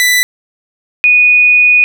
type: tone pair in turn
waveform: sawtooth / sine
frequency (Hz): 1985 / 2475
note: B6 / D#7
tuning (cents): +8 / -10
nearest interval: major third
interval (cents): 382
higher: second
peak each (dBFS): -4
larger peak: neither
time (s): 0-0.23 / 1.04-1.84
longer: second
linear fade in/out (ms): 0
effects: none